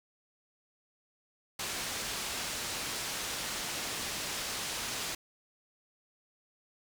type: low-pass noise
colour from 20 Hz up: white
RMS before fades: -37 dBFS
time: 1.59-5.15 s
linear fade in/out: 5 ms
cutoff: 7100 Hz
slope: 12 dB/octave
effects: none